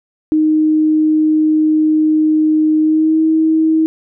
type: tone with pitch glide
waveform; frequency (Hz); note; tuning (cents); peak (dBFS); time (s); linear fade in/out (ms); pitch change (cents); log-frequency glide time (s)
sine; 310.2 to 318; D#4 to D#4; -5 to +38; -9; 0.32-3.86; 0; +43; 2.8-3.21
effects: none